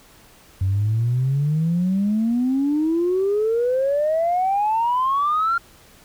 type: exponential sweep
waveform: sine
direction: up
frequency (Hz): 92.5 to 1400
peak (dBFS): -16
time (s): 0.61-5.58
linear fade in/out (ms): 5
effects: tanh soft clip ceiling -13 dBFS + pink hiss -50 dBFS RMS until 6.04 s